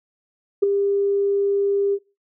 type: tone with ADSR envelope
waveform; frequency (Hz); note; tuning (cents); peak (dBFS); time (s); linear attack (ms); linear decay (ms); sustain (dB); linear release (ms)
sine; 400; G4; +35; -9; 0.62-1.99; 13; 8; -8; 56
effects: noise-tail reverb RT60 0.3 s tail -23 dB re dry + tanh soft clip ceiling -5 dBFS